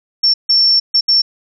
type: tone bursts at uneven times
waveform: sine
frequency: 5430 Hz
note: F8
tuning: 50 cents flat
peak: -8 dBFS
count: 4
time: 0.23-0.34 / 0.49-0.8 / 0.94-1.01 / 1.08-1.22 s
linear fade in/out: 10 ms
effects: none